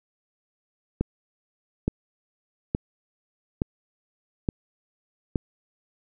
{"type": "click train", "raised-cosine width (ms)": 3, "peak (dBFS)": -10, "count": 6, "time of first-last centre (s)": [1.01, 5.358], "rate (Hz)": 1.15, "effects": []}